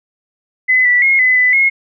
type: tone with pitch steps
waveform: sine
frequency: 2021 / 1965 / 2155 / 2017 / 2000 / 2162 Hz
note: B6 / B6 / C#7 / B6 / B6 / C#7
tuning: +39 / -9 / -49 / +36 / +21 / -44 cents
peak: -8 dBFS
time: 0.68-1.7 s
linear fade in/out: 20 ms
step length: 170 ms
effects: none